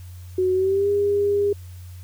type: tone with pitch glide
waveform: sine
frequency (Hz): 370 to 405.8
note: F#4 to G#4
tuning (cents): 0 to -40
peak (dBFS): -17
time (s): 0.38-1.53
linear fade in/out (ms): 5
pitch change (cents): +160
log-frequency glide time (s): 0.53-0.89
effects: added 90 Hz sine -36 dBFS peak until 2.03 s + white hiss -53 dBFS RMS until 2.03 s